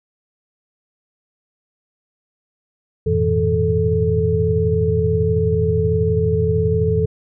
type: tone cluster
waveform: sine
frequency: 87.4 / 106 / 118.5 / 161.9 / 436.5 Hz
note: F2 / G#2 / A#2 / E3 / A4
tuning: +2 / +36 / +29 / -31 / -14 cents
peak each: -20 / -24 / -25 / -21 / -18 dBFS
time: 3.06-7.06 s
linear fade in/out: 10 ms
effects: none